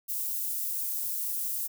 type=high-pass noise; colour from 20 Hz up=white; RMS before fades=-32 dBFS; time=0.08-1.68 s; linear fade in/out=20 ms; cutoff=12000 Hz; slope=12 dB/octave; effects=none